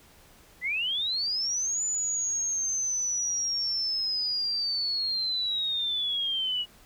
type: linear two-way sweep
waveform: sine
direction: up then down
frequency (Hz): 1929 to 7020 to 2896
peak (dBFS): -26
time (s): 0.61-6.66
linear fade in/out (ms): 50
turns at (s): 1.83
effects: pink hiss -56 dBFS RMS until 6.85 s